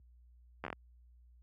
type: slowing click train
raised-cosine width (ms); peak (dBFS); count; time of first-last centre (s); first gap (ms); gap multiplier
0.5; -24; 6; 0.64-0.729; 11; 1.24
effects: added 60 Hz sine -49 dBFS peak until 1.42 s + high-pass 100 Hz 12 dB/octave